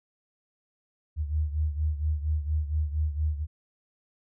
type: beating tone pair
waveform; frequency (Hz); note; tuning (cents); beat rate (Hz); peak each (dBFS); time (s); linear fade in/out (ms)
sine; 75.5 / 79.8; D2 / D#2; +48 / +44; 4.3; -26 / -31; 1.16-3.47; 50
effects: none